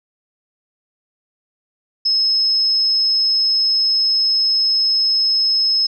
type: tone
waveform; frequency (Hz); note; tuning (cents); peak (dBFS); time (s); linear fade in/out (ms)
sine; 5180; E8; -31; -13; 2.05-5.87; 10
effects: none